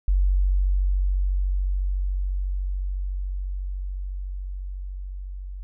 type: tone with level ramp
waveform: sine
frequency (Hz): 46.96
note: F#1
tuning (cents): +26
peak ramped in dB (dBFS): -16 to -32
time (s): 0.08-5.63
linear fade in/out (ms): 0
effects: none